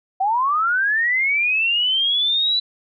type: linear sweep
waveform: sine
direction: up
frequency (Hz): 740 to 3986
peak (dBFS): -16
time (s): 0.2-2.6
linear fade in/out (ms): 10
effects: none